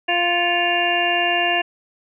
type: harmonic tone with a mistuned harmonic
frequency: 348.6 Hz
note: F4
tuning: 3 cents flat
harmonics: 1 / 2 / 3 / 5 / 6 / 7 / 8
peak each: -27 / -21 / -31 / -23 / -31 / -29 / -21 dBFS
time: 0.08-1.62 s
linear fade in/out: 10 ms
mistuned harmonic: 6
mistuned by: +75 cents
effects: none